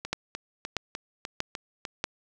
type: two click trains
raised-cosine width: 0.2 ms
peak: -17 / -10 dBFS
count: 7 / 4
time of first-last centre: 0.05-1.852 / 0.13-2.041 s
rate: 3.33 / 1.57 Hz
effects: none